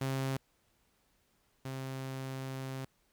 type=tone pair in turn; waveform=sawtooth; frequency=133.9 / 132.74 Hz; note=C3 / C3; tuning=+40 / +25 cents; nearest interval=unison; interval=15 cents; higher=first; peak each=-28 / -34 dBFS; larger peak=first; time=0.01-0.37 / 1.65-2.85 s; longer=second; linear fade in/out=5 ms; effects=pink hiss -73 dBFS RMS until 3.12 s